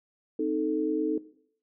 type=chord; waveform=sine; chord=A diminished; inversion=first; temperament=equal; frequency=261.6 / 311.1 / 440 Hz; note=C4 / Eb4 / A4; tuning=0 / 0 / 0 cents; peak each=-34 / -28 / -29 dBFS; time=0.39-1.18 s; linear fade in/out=5 ms; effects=noise-tail reverb RT60 0.6 s tail -17 dB re dry